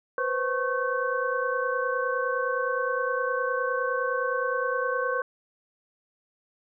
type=tone cluster; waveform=sine; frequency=493.3 / 523 / 1097 / 1533 Hz; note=B4 / C5 / C#6 / G6; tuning=-2 / -1 / -18 / -39 cents; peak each=-30 dBFS; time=0.18-5.22 s; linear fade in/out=2 ms; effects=none